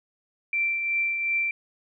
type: tone with tremolo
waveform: sine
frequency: 2349 Hz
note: D7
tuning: in tune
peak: -21 dBFS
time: 0.53-1.51 s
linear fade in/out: 2 ms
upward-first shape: triangle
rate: 2.7 Hz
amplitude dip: 45%
effects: none